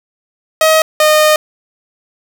sawtooth tone pair in turn, 633 / 613.6 Hz, D#5 / D#5, +30 / -24 cents, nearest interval minor second, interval 54 cents, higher first, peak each -3 dBFS, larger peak neither, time 0.61-0.82 / 1-1.36 s, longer second, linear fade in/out 2 ms, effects none

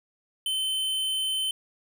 square tone, 3070 Hz, G7, 37 cents flat, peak -26 dBFS, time 0.46-1.51 s, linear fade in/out 2 ms, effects none

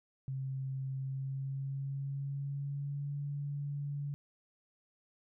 sine tone with pitch glide, 133.6 to 143.19 Hz, C3 to D3, +36 to -43 cents, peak -35 dBFS, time 0.28-4.14 s, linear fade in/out 0 ms, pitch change +121 cents, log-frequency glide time 0.97-3.17 s, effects none

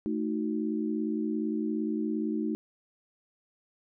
sine chord, D# diminished, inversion second, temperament equal with one note detuned, 220 / 311.1 / 368.5 Hz, A3 / D#4 / F#4, 0 / 0 / -7 cents, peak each -31 / -31 / -36 dBFS, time 0.06-2.55 s, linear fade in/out 0 ms, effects none

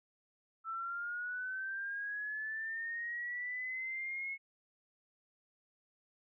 sine linear sweep, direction up, 1318.5 to 2187 Hz, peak -37 dBFS, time 0.64-4.38 s, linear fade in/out 50 ms, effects none

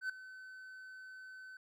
triangle tone with ADSR envelope, 1521 Hz, F#6, 47 cents sharp, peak -31 dBFS, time 0.01-1.57 s, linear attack 85 ms, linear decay 4 ms, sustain -16 dB, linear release 3 ms, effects none

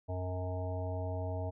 harmonic tone, 91.4 Hz, F#2, 21 cents flat, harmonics 1 / 3 / 5 / 7 / 9 / 10, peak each -35 / -46 / -45 / -41 / -48 / -52 dBFS, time 0.08-1.51 s, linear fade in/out 20 ms, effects none

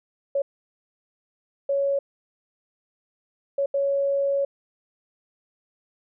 sine tone bursts at uneven times, 557 Hz, C#5, 8 cents sharp, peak -20 dBFS, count 4, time 0.35-0.42 / 1.69-1.99 / 3.58-3.66 / 3.74-4.45 s, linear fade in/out 5 ms, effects none

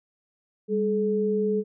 sine tone pair together, 200 / 427.6 Hz, G3 / A4, +35 / -49 cents, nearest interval octave + minor second, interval 1316 cents, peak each -26 / -23 dBFS, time 0.68-1.64 s, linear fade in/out 50 ms, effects none

